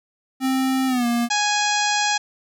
square tone with pitch glide, 263 to 237 Hz, C4 to A#3, +9 to +29 cents, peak -19 dBFS, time 0.4-1.29 s, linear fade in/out 50 ms, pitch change -180 cents, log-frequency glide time 0.87-1.06 s
harmonic tone, 830.6 Hz, G#5, in tune, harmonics 1 / 2 / 3 / 4 / 5 / 6 / 7 / 8 / 9, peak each -22 / -25 / -27 / -28 / -29 / -30 / -30 / -31 / -32 dBFS, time 1.3-2.18 s, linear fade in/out 10 ms
effects none

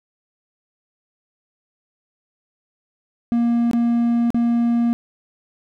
triangle tone with dropouts, 235.6 Hz, A#3, 19 cents sharp, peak -13 dBFS, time 3.32-4.93 s, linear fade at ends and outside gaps 0 ms, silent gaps 3.712-3.733 / 4.304-4.345 s, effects none

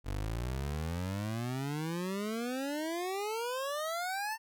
25% pulse exponential sweep, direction up, 46.25 to 906 Hz, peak -30 dBFS, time 0.04-4.38 s, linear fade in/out 50 ms, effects none

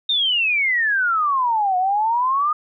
sine exponential two-way sweep, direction down then up, 3714 to 721 to 1241 Hz, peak -16 dBFS, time 0.09-2.53 s, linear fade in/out 5 ms, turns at 1.77 s, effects none

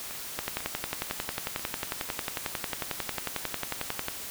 two click trains, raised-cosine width 0.3 ms, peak -13 / -22 dBFS, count 42 / 5, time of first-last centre 0.39-4.084 / 0.11-2.09 s, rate 11.1 / 2.02 Hz, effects white hiss -39 dBFS RMS until 4.3 s

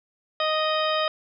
harmonic tone, 622.3 Hz, D#5, in tune, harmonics 1 / 2 / 3 / 4 / 5 / 6 / 8, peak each -25 / -26 / -33 / -35 / -31 / -32 / -38 dBFS, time 0.4-1.08 s, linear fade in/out 2 ms, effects none

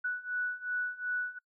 sine beating tone pair, 1477 / 1479.7 Hz, F#6 / F#6, -3 / 0 cents, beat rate 2.7 Hz, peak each -36 / -34 dBFS, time 0.04-1.39 s, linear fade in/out 10 ms, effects noise-tail reverb RT60 0.1 s tail -26 dB re dry

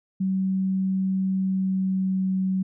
sine tone with pitch glide, 190 to 188.69 Hz, F#3 to F#3, +46 to +34 cents, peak -21 dBFS, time 0.2-2.63 s, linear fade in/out 10 ms, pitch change -12 cents, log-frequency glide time 1.35-2.35 s, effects none

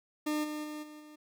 40% pulse tone with level steps, 302.3 Hz, D#4, 50 cents flat, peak -29 / -35 / -38 / -46 / -49 dBFS, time 0.26-1.16 s, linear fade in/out 10 ms, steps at 0.43 / 0.63 / 0.82 / 0.99 s, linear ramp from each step 20 ms, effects none

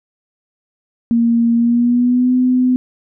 sine tone with pitch glide, 233.1 to 252.7 Hz, A#3 to B3, 0 to +40 cents, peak -10 dBFS, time 1.11-2.76 s, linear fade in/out 0 ms, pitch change +140 cents, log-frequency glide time 1.55-2.34 s, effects none

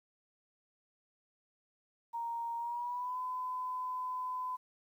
sine tone with pitch glide, 932.3 to 1010.8 Hz, A#5 to B5, 0 to +40 cents, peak -35 dBFS, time 2.13-4.57 s, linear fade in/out 20 ms, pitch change +140 cents, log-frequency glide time 2.57-3.18 s, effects 11-bit

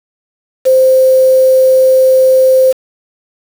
sine tone with quantisation, 521 Hz, C5, 7 cents flat, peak -4 dBFS, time 0.65-2.73 s, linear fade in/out 20 ms, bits 4, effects none

